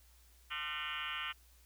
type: tone with frequency modulation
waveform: sine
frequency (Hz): 2131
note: C7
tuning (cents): +31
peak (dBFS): -37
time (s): 0.5-1.33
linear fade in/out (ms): 20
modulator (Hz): 154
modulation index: 6.4
effects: added 60 Hz sine -62 dBFS peak until 1.65 s + white hiss -67 dBFS RMS until 1.65 s